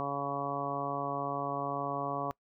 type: harmonic tone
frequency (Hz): 140.7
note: C#3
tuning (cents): +26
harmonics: 1 / 2 / 3 / 4 / 5 / 6 / 7 / 8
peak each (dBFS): -42 / -41 / -42 / -40 / -38 / -45 / -41 / -37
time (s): 0-2.31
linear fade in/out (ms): 0
effects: noise-tail reverb RT60 0.1 s tail -23 dB re dry